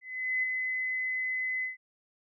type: tone with ADSR envelope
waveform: sine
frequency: 2027 Hz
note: B6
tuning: 45 cents sharp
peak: -25 dBFS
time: 0.01-1.77 s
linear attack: 420 ms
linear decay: 12 ms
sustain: -4 dB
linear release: 140 ms
effects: none